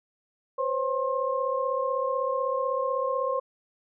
sine tone cluster, 508 / 544 / 1066 Hz, B4 / C#5 / C6, +49 / -33 / +32 cents, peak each -29 dBFS, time 0.58-3.4 s, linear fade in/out 10 ms, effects none

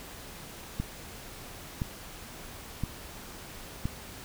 click train, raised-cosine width 5 ms, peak -17 dBFS, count 4, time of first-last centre 0.8-3.855 s, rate 0.982 Hz, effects pink hiss -45 dBFS RMS until 4.24 s

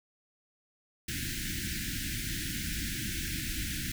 pink band-stop noise, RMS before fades -35 dBFS, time 1.08-3.92 s, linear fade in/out 5 ms, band 340 to 1500 Hz, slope 96 dB/octave, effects none

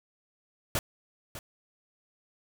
pink noise with echo, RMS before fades -28 dBFS, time 0.75-0.79 s, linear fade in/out 2 ms, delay 600 ms, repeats 1, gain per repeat -13 dB, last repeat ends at 1.39 s, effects none

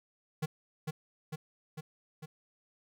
square tone with echo, 155.1 Hz, D#3, 5 cents flat, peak -31 dBFS, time 0.42-0.46 s, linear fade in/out 10 ms, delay 450 ms, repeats 4, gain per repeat -3 dB, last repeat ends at 2.26 s, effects none

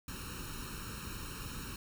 pink noise with comb filter, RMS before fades -43 dBFS, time 0.08-1.76 s, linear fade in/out 2 ms, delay 0.73 ms, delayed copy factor +0.95, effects none

